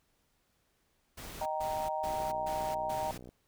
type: noise bursts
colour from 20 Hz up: pink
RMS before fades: -45 dBFS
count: 5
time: 1.17-3.18 s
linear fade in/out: 10 ms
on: 290 ms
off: 140 ms
type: chord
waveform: sine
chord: Eb major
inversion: none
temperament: just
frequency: 622.3 / 777.8 / 933.4 Hz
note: Eb5 / G5 / Bb5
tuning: 0 / -14 / +2 cents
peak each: -36 dBFS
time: 1.41-3.11 s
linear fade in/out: 2 ms
type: click train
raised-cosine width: 2 ms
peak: -36 dBFS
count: 78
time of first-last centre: 2.04-3.29 s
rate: 61.6 Hz
effects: pink hiss -74 dBFS RMS until 3.47 s